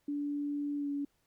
sine tone with pitch glide, 289.2 to 284.6 Hz, D4 to C#4, -27 to +46 cents, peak -32 dBFS, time 0.08-1.05 s, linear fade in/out 5 ms, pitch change -27 cents, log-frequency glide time 0.77-0.89 s, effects pink hiss -75 dBFS RMS until 1.26 s

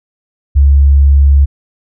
sine tone, 69.9 Hz, C#2, 15 cents sharp, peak -3 dBFS, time 0.55-1.46 s, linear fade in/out 20 ms, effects none

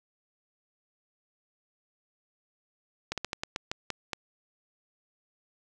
slowing click train, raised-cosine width 0.2 ms, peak -14 dBFS, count 9, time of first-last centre 3.12-4.132 s, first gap 57 ms, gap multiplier 1.22, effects none

